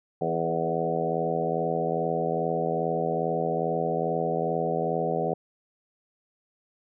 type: harmonic tone with a mistuned harmonic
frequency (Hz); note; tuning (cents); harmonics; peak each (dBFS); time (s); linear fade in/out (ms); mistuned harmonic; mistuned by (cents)
82.41; E2; 0; 2 / 3 / 4 / 5 / 6 / 7 / 8 / 9; -32 / -37 / -37 / -31 / -31 / -33 / -33 / -31; 0.21-5.34; 5; 5; +22
effects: none